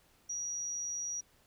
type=tone; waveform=sine; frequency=5770 Hz; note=F#8; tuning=44 cents flat; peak=-35 dBFS; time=0.29-1.21 s; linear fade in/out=10 ms; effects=pink hiss -67 dBFS RMS until 1.46 s